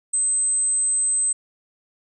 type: tone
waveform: sine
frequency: 8200 Hz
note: C9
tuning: 36 cents flat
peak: -18 dBFS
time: 0.13-1.33 s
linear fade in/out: 10 ms
effects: none